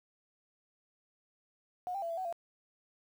sine tone with pitch steps, 724 / 789 / 674 / 667 / 749 / 682 Hz, F#5 / G5 / E5 / E5 / F#5 / F5, -38 / +11 / +38 / +20 / +21 / -41 cents, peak -34 dBFS, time 1.87-2.326 s, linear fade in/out 0 ms, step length 76 ms, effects 10-bit

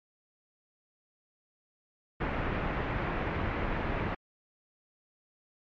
pink low-pass noise, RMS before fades -32 dBFS, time 2.2-4.15 s, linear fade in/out 10 ms, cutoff 2300 Hz, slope 24 dB/octave, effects MP3 48 kbps

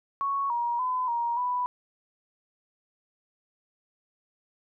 sine tone with pitch steps, 1109 / 949 / 1011 / 942 / 989 Hz, C#6 / A#5 / B5 / A#5 / B5, 0 / +31 / +40 / +18 / +2 cents, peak -25 dBFS, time 0.21-1.66 s, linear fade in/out 0 ms, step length 290 ms, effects none

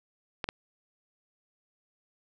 clicks, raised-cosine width 0.3 ms, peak -15 dBFS, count 2, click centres 0.442 / 0.489 s, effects none

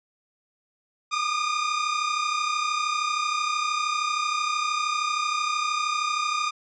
sawtooth tone pair together, 1200 / 1233 Hz, D6 / D#6, +37 / -16 cents, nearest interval unison, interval 47 cents, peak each -23 dBFS, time 1.11-6.51 s, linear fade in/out 20 ms, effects resampled to 16000 Hz

